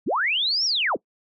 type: linear two-way sweep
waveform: sine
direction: up then down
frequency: 116.6 to 5660 to 116.6 Hz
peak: -20 dBFS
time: 0.06-0.97 s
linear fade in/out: 20 ms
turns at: 0.65 s
effects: noise-tail reverb RT60 0.1 s tail -23 dB re dry